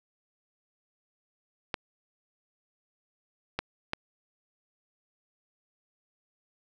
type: clicks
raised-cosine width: 0.3 ms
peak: -13 dBFS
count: 3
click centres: 1.742 / 3.59 / 3.934 s
effects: none